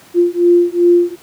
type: beating tone pair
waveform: sine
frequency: 347.4 / 350 Hz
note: F4 / F4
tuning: -9 / +4 cents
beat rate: 2.6 Hz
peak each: -11 dBFS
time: 0.14-1.16 s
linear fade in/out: 50 ms
effects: pink hiss -43 dBFS RMS until 1.22 s + high-pass 150 Hz 12 dB/octave